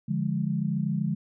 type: chord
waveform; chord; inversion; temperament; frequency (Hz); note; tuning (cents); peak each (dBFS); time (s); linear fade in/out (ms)
sine; D diminished; none; equal; 146.83 / 174.61 / 207.7; D3 / F3 / Ab3; 0 / 0 / 0; -29; 0.08-1.15; 10
effects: none